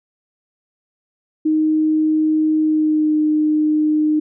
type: tone with pitch glide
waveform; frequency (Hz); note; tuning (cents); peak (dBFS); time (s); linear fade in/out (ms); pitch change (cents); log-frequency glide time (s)
sine; 311.1 to 305.8; D#4 to D#4; 0 to -30; -13; 1.45-4.2; 10; -30; 2.6-3.17
effects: none